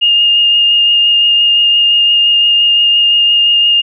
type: tone with vibrato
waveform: sine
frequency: 2832 Hz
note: F7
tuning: 23 cents sharp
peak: -6 dBFS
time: 0.01-3.82 s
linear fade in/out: 20 ms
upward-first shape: triangle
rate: 5.8 Hz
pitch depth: 12 cents each way
effects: none